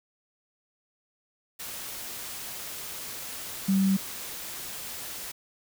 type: tone in noise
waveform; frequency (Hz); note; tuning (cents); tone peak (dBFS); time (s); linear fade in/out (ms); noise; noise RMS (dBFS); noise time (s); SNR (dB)
sine; 193.3; G3; -24; -20; 3.68-3.97; 10; white; -38; 1.59-5.32; +15
effects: none